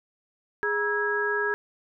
sine tone cluster, 414.9 / 957 / 1312 / 1649 Hz, G#4 / A#5 / E6 / G#6, -2 / +45 / -9 / -13 cents, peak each -28 / -33 / -34 / -26 dBFS, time 0.63-1.54 s, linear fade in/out 0 ms, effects none

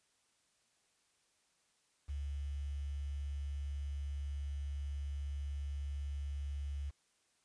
sine tone with quantisation, 70.9 Hz, C#2, 40 cents sharp, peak -37 dBFS, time 2.08-6.91 s, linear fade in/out 20 ms, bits 10, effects white hiss -75 dBFS RMS until 7.44 s + resampled to 22050 Hz

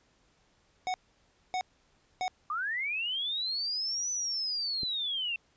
square tone bursts, 740 Hz, F#5, in tune, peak -30 dBFS, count 3, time 0.87-2.28 s, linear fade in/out 0 ms, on 70 ms, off 600 ms
sine linear two-way sweep, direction up then down, 1160 to 6030 to 2664 Hz, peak -30 dBFS, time 2.5-5.36 s, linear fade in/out 2 ms, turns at 4.11 s
click, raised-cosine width 3 ms, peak -28 dBFS, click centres 4.833 s
effects pink hiss -68 dBFS RMS until 5.56 s + resampled to 16000 Hz

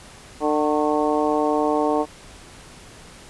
harmonic tone with a mistuned harmonic, 150.2 Hz, D3, 39 cents sharp, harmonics 2 / 3 / 4 / 5 / 6 / 7, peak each -23 / -23 / -25 / -25 / -27 / -29 dBFS, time 0.4-2.06 s, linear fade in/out 50 ms, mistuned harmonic 7, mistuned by +64 cents, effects pink hiss -44 dBFS RMS until 3.29 s + resampled to 24000 Hz

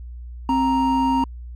triangle tone pair together, 263.6 / 934 Hz, C4 / A#5, +13 / +3 cents, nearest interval octave + minor seventh, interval 2190 cents, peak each -17 / -17 dBFS, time 0.49-1.24 s, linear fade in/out 2 ms, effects added 60 Hz sine -32 dBFS peak until 1.55 s + MP3 96 kbps

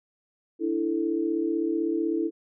sine chord, D suspended second, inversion none, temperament equal, 293.7 / 329.6 / 440 Hz, D4 / E4 / A4, 0 / 0 / 0 cents, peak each -31 / -25 / -31 dBFS, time 0.59-2.31 s, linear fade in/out 50 ms, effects none

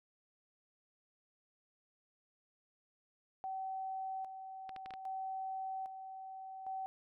sine tone with tremolo, 764 Hz, G5, 45 cents flat, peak -38 dBFS, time 3.44-6.86 s, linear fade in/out 0 ms, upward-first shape square, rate 0.62 Hz, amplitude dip 55%
clicks, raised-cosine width 0.3 ms, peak -33 dBFS, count 5, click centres 4.693 / 4.763 / 4.86 / 4.907 / 4.938 s
effects none

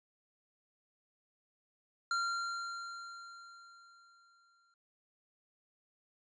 square tone with exponential decay, 1381 Hz, F6, 20 cents flat, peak -31 dBFS, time 2.11-4.74 s, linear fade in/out 2 ms, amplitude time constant 570 ms, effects resampled to 16000 Hz

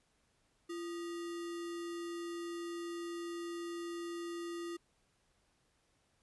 sine tone with sample-and-hold, 341.5 Hz, F4, 39 cents flat, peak -39 dBFS, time 0.69-4.77 s, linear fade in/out 10 ms, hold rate 1575 Hz, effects pink hiss -75 dBFS RMS until 6.22 s + resampled to 24000 Hz

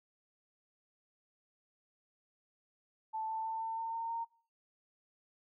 sine tone with pitch steps, 880 / 886.6 / 893.3 / 900 / 906.8 / 913.7 / 920.6 Hz, A5 / A5 / A5 / A5 / A#5 / A#5 / A#5, 0 / +13 / +26 / +39 / -48 / -35 / -22 cents, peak -35 dBFS, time 3.13-4.25 s, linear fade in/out 20 ms, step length 160 ms, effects noise-tail reverb RT60 0.5 s tail -24 dB re dry

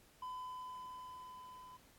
triangle tone with level ramp, 1009 Hz, B5, 37 cents sharp, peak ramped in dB -40 to -51 dBFS, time 0.22-1.77 s, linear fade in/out 5 ms, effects pink hiss -66 dBFS RMS until 1.98 s + AAC 64 kbps

